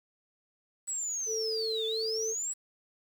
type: linear two-way sweep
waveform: sine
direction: down then up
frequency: 7902 to 3439 to 7902 Hz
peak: -31 dBFS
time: 0.87-2.54 s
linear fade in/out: 20 ms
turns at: 1.86 s
type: tone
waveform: sine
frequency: 443.3 Hz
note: A4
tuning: 13 cents sharp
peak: -31 dBFS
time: 1.26-2.35 s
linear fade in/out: 50 ms
effects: tanh soft clip ceiling -23 dBFS + 9-bit